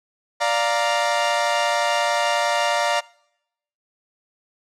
sawtooth chord, Bb major, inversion first, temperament equal, 587.3 / 698.5 / 932.3 Hz, D5 / F5 / Bb5, 0 / 0 / 0 cents, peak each -19 dBFS, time 0.4-3.01 s, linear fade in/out 20 ms, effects noise-tail reverb RT60 0.8 s tail -24 dB re dry + low-pass 7000 Hz 12 dB/octave

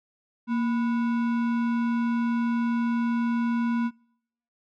sine tone with sample-and-hold, 233.8 Hz, A#3, 5 cents sharp, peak -22 dBFS, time 0.47-3.91 s, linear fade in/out 50 ms, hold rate 1225 Hz, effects noise-tail reverb RT60 0.7 s tail -26 dB re dry + low-pass 2000 Hz 12 dB/octave

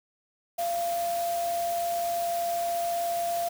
sine tone in noise, 688 Hz, F5, 26 cents flat, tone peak -26 dBFS, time 0.58-3.49 s, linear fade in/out 10 ms, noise white, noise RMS -39 dBFS, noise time 0.58-3.49 s, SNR +10 dB, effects none

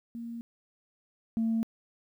sine tone pair in turn, 233.1 / 225.7 Hz, A#3 / A3, 0 / +44 cents, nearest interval minor second, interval 56 cents, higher first, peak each -36 / -24 dBFS, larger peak second, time 0.15-0.41 / 1.37-1.63 s, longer neither, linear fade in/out 0 ms, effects tanh soft clip ceiling -22 dBFS + 11-bit

